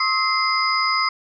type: tone cluster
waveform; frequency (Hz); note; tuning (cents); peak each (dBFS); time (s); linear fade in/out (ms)
sine; 1075 / 1284 / 2080 / 4968; C6 / E6 / C7 / D#8; +47 / -46 / -11 / -3; -23; 0-1.09; 5
effects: none